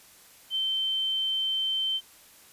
sine tone, 3100 Hz, G7, 20 cents flat, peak -25 dBFS, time 0.5-2.01 s, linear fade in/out 50 ms, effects white hiss -54 dBFS RMS until 2.52 s + resampled to 32000 Hz

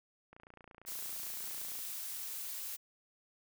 click train, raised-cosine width 0.5 ms, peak -39 dBFS, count 43, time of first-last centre 0.33-1.788 s, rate 28.8 Hz
blue noise, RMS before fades -42 dBFS, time 0.86-2.77 s, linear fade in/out 20 ms
effects none

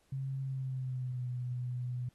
sine tone with pitch glide, 134.5 to 124.05 Hz, C3 to B2, +48 to +8 cents, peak -34 dBFS, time 0.12-2.09 s, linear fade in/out 5 ms, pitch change -140 cents, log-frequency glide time 0.42-1.28 s, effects pink hiss -72 dBFS RMS until 2.14 s + AAC 32 kbps

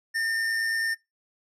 square tone with amplitude modulation, 1811 Hz, A6, 49 cents sharp, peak -24 dBFS, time 0.14-0.95 s, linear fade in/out 20 ms, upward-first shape sine, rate 109 Hz, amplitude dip 35%, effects noise-tail reverb RT60 0.2 s tail -22 dB re dry + low-pass 10000 Hz 12 dB/octave

